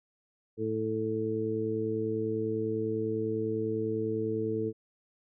harmonic tone, 110 Hz, A2, in tune, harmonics 1 / 2 / 3 / 4, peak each -37 / -37 / -34 / -31 dBFS, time 0.57-4.73 s, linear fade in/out 50 ms, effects none

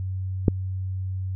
click, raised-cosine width 3 ms, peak -4 dBFS, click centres 0.482 s, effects added 94 Hz sine -26 dBFS peak until 1.35 s

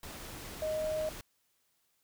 sine tone in noise, 622.3 Hz, D#5, in tune, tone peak -31 dBFS, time 0.62-1.09 s, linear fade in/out 2 ms, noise pink, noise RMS -45 dBFS, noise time 0.03-1.21 s, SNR +11 dB, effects white hiss -75 dBFS RMS until 2.03 s

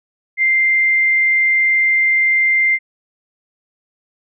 sine tone, 2093 Hz, C7, in tune, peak -11 dBFS, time 0.37-2.79 s, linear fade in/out 50 ms, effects none

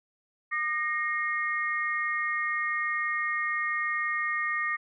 sine tone cluster, 1214 / 1864 / 2143 Hz, D#6 / A#6 / C7, -43 / -1 / +41 cents, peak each -32 / -29 / -33 dBFS, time 0.51-4.77 s, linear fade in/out 20 ms, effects none

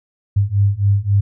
sine beating tone pair, 98.6 / 102.3 Hz, G2 / G#2, +11 / -26 cents, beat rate 3.7 Hz, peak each -16 / -15 dBFS, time 0.36-1.21 s, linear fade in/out 10 ms, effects none

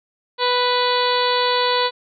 harmonic tone, 493.9 Hz, B4, in tune, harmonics 1 / 2 / 3 / 4 / 5 / 6 / 7 / 8 / 9, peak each -21 / -20 / -28 / -29 / -31 / -31 / -27 / -25 / -28 dBFS, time 0.38-1.91 s, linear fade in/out 50 ms, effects none

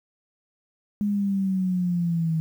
sine linear sweep, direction down, 207.7 to 159.1 Hz, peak -21 dBFS, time 1.01-2.4 s, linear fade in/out 0 ms, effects 9-bit

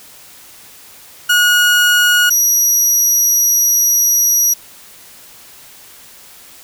30% pulse tone pair in turn, 1448 / 5792 Hz, F#6 / F#8, -38 / -38 cents, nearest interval 2 octaves, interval 2400 cents, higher second, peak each -6 dBFS, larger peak neither, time 1.29-2.3 / 2.3-4.54 s, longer second, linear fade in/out 10 ms, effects white hiss -40 dBFS RMS until 6.63 s

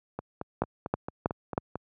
two click trains, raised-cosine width 1 ms, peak -11 / -19 dBFS, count 4 / 8, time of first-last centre 0.62-1.578 / 0.19-1.756 s, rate 3.13 / 4.47 Hz, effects high-pass 80 Hz 12 dB/octave

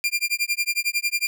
sawtooth tone with tremolo, 2392 Hz, D7, 31 cents sharp, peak -15 dBFS, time 0.04-1.27 s, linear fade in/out 0 ms, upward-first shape sine, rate 11 Hz, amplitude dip 100%, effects none

